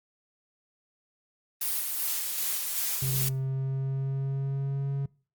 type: noise with tremolo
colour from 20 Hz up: blue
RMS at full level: -29 dBFS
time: 1.61-3.29 s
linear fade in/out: 5 ms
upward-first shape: square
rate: 2.6 Hz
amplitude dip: 25%
type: tone with pitch glide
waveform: triangle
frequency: 132.3 to 138.48 Hz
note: C3 to C#3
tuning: +20 to -1 cents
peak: -25 dBFS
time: 3.02-5.06 s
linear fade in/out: 5 ms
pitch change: +79 cents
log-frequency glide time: 3.18-4.91 s
effects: noise-tail reverb RT60 0.4 s tail -24 dB re dry + Opus 32 kbps